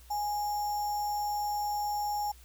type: tone with sample-and-hold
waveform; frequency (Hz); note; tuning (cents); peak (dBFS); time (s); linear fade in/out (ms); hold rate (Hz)
sine; 830.6; G#5; 0; -29; 0.1-2.32; 10; 6300
effects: added 60 Hz sine -52 dBFS peak until 2.44 s + white hiss -59 dBFS RMS until 2.44 s